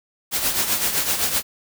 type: noise with tremolo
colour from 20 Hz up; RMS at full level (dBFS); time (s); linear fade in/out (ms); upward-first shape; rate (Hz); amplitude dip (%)
white; -19; 0.31-1.43; 50; triangle; 7.8; 65
effects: none